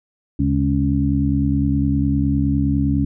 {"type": "harmonic tone with a mistuned harmonic", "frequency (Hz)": 69.8, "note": "C#2", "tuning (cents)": 13, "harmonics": [1, 2, 3, 4], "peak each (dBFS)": [-21, -21, -23, -19], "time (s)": [0.39, 3.05], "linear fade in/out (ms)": 5, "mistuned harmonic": 1, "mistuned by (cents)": 130, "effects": []}